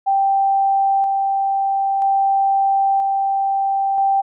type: tone with tremolo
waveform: sine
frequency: 784 Hz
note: G5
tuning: in tune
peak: -13 dBFS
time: 0.06-4.22 s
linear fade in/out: 20 ms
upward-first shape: square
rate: 0.51 Hz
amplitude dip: 25%
effects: none